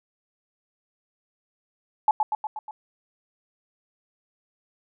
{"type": "tone with echo", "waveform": "sine", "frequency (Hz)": 857, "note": "A5", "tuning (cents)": -46, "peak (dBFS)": -14, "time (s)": [2.08, 2.11], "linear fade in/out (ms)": 2, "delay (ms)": 120, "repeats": 5, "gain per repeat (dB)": -4, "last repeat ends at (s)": 2.71, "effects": []}